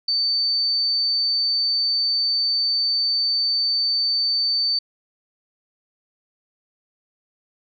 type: tone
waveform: sine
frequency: 4560 Hz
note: C#8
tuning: 48 cents sharp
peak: -18 dBFS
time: 0.08-4.79 s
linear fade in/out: 5 ms
effects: none